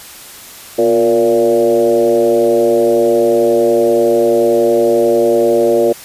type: tone with frequency modulation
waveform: sine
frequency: 464.9 Hz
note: A#4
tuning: 5 cents flat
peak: -8 dBFS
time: 0.78-5.93 s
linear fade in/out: 10 ms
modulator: 111 Hz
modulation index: 1.4
effects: white hiss -34 dBFS RMS until 6.04 s + resampled to 32000 Hz